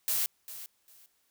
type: noise with echo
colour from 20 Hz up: blue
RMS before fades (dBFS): -29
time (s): 0.08-0.26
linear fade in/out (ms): 0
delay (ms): 400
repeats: 2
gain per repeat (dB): -14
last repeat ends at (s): 1.06
effects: white hiss -72 dBFS RMS until 1.3 s